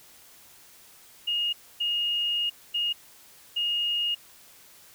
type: tone bursts at uneven times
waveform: sine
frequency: 2855 Hz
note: F7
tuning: 37 cents sharp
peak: -24 dBFS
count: 4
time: 1.27-1.53 / 1.8-2.5 / 2.74-2.93 / 3.56-4.15 s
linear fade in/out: 10 ms
effects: white hiss -53 dBFS RMS until 4.94 s